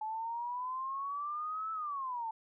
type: exponential two-way sweep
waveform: sine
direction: up then down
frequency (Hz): 859 to 1318.5 to 876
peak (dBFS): -35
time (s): 0.01-2.31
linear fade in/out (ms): 5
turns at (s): 1.72
effects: none